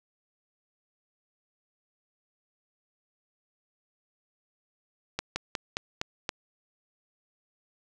slowing click train, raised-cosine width 0.2 ms, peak -12 dBFS, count 6, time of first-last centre 5.19-6.292 s, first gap 170 ms, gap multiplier 1.13, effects none

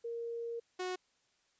sine / sawtooth tone pair in turn, 466.2 / 366.6 Hz, A#4 / F#4, 0 / -16 cents, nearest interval major third, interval 416 cents, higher first, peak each -37 / -32 dBFS, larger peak second, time 0.04-0.6 / 0.79-0.96 s, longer first, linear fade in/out 10 ms, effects white hiss -74 dBFS RMS until 1.59 s + resampled to 16000 Hz

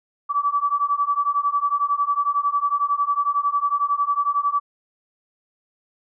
sine beating tone pair, 1146 / 1157 Hz, D6 / D6, -43 / -26 cents, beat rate 11 Hz, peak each -22 / -21 dBFS, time 0.29-4.6 s, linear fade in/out 20 ms, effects none

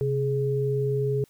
sine tone pair together, 132.27 / 418.9 Hz, C3 / G#4, +19 / +15 cents, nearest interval octave + minor sixth, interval 1996 cents, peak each -25 / -25 dBFS, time 0.01-1.24 s, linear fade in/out 0 ms, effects white hiss -62 dBFS RMS until 1.29 s

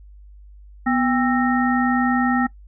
harmonic tone with a mistuned harmonic, 264.9 Hz, C4, 22 cents sharp, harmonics 1 / 3 / 5 / 7, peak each -18 / -23 / -25 / -26 dBFS, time 0.86-2.47 s, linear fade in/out 10 ms, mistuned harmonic 1, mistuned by -120 cents, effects noise-tail reverb RT60 0.1 s tail -19 dB re dry + added 50 Hz sine -41 dBFS peak until 2.67 s

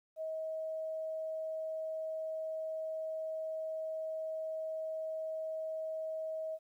sine tone, 636 Hz, D#5, 38 cents sharp, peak -36 dBFS, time 0.16-6.59 s, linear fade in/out 50 ms, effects 12-bit

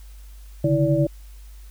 sine tone cluster, 137.7 / 148.4 / 326.6 / 578 Hz, C#3 / D3 / E4 / D5, -11 / +18 / -16 / -28 cents, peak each -22 dBFS, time 0.64-1.07 s, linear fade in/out 5 ms, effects added 50 Hz sine -39 dBFS peak until 1.7 s + white hiss -55 dBFS RMS until 1.7 s

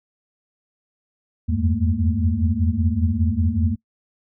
sine tone cluster, 82.7 / 87.8 / 99.3 / 212.6 / 229.9 Hz, E2 / F2 / G2 / G#3 / A#3, +6 / +10 / +23 / +41 / -24 cents, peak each -22 / -22 / -26 / -28 / -24 dBFS, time 1.48-3.76 s, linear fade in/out 20 ms, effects noise-tail reverb RT60 0.1 s tail -23 dB re dry

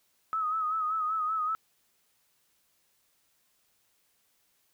sine tone with vibrato, 1273 Hz, D#6, 39 cents sharp, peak -27 dBFS, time 0.33-1.55 s, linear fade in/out 0 ms, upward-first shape sine, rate 5.2 Hz, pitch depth 56 cents each way, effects white hiss -71 dBFS RMS until 4.73 s

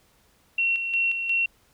sine tone with tremolo, 2727 Hz, F7, 42 cents flat, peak -20 dBFS, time 0.58-1.46 s, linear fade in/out 5 ms, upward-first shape square, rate 2.8 Hz, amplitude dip 50%, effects pink hiss -62 dBFS RMS until 1.73 s

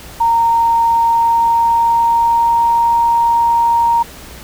sine tone with pitch glide, 924 to 932.6 Hz, A#5 to A#5, -16 to +1 cents, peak -9 dBFS, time 0.2-4.03 s, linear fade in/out 10 ms, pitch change +17 cents, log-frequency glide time 0.93-2.9 s, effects added 60 Hz sine -39 dBFS peak until 4.43 s + pink hiss -35 dBFS RMS until 4.43 s

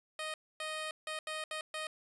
10% pulse tone bursts at uneven times, 622.3 Hz, D#5, in tune, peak -29 dBFS, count 6, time 0.19-0.34 / 0.6-0.91 / 1.07-1.19 / 1.27-1.44 / 1.51-1.61 / 1.74-1.87 s, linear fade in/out 2 ms, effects resampled to 24000 Hz

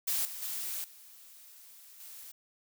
blue noise with level steps, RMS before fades -31 / -42 / -37 / -54 / -48 dBFS, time 0.07-2.32 s, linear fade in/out 10 ms, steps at 0.25 / 0.42 / 0.84 / 2 s, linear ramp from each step 2 ms, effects none

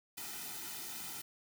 white noise with comb filter, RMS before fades -44 dBFS, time 0.17-1.22 s, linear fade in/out 10 ms, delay 1.8 ms, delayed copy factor -0.85, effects none

